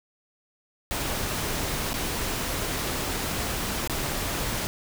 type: noise with dropouts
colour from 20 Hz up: pink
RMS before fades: -29 dBFS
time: 0.91-4.67 s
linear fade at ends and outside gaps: 0 ms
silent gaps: 1.932-1.941 / 3.875-3.897 s
effects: none